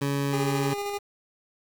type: tone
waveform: 20% pulse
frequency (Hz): 140.5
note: C#3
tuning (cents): +24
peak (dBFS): -20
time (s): 0.01-0.74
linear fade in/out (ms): 10
type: tone with tremolo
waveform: 25% pulse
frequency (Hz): 405.9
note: G#4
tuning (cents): -40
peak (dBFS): -24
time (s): 0.32-0.99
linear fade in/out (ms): 20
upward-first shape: square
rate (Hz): 13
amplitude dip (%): 30
effects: 8-bit